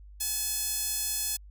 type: tone with high-pass filter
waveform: sawtooth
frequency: 855 Hz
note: A5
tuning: 50 cents flat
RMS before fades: -31 dBFS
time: 0.2-1.37 s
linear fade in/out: 10 ms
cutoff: 6900 Hz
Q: 0.79
effects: added 50 Hz sine -46 dBFS peak until 1.5 s